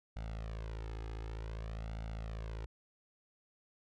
sawtooth tone with flanger, 55 Hz, A1, in tune, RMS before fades -42 dBFS, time 0.16-2.66 s, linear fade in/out 5 ms, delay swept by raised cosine 1.4 to 2.4 ms, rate 0.54 Hz, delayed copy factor +0.8, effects low-pass 5000 Hz 12 dB/octave

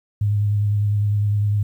sine tone with vibrato, 103.4 Hz, G#2, 7 cents flat, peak -16 dBFS, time 0.21-1.63 s, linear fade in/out 5 ms, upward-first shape sine, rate 9.9 Hz, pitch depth 22 cents each way, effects 9-bit

